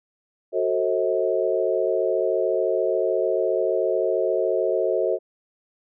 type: chord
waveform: sine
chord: F# diminished seventh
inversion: none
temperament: just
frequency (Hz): 370 / 444 / 532.8 / 639.4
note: F#4 / A4 / C5 / Eb5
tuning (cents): 0 / +16 / +31 / +47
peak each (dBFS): -25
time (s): 0.52-5.19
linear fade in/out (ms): 50
effects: none